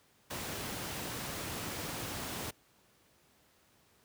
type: noise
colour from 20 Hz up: pink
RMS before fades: -39 dBFS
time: 0.3-2.51 s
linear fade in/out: 10 ms
effects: pink hiss -67 dBFS RMS until 4.04 s + high-pass 80 Hz 12 dB/octave